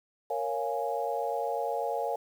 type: chord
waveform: sine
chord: Bb minor seventh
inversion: none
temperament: equal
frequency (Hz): 466.2 / 554.4 / 698.5 / 830.6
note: Bb4 / Db5 / F5 / Ab5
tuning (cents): 0 / 0 / 0 / 0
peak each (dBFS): -34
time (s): 0.3-2.16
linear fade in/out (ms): 5
effects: 9-bit